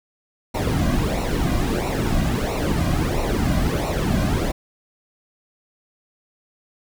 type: noise with flanger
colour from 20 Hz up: brown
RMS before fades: -21 dBFS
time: 0.54-4.52 s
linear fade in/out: 10 ms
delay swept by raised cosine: 0.61 to 2.31 ms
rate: 1.5 Hz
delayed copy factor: -0.7
effects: none